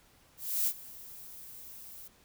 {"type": "noise with ADSR envelope", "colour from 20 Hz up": "violet", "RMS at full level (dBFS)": -28, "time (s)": [0.37, 2.08], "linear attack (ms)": 300, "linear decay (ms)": 59, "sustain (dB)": -20, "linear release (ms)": 6, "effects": ["pink hiss -63 dBFS RMS until 2.24 s"]}